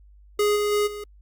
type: tone with level steps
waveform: square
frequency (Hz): 415.3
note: G#4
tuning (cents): 0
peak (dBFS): -19 / -22 / -20 / -33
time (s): 0.39-1.04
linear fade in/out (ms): 5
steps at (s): 0.55 / 0.71 / 0.86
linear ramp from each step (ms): 20
effects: added 50 Hz sine -48 dBFS peak until 1.21 s + Opus 48 kbps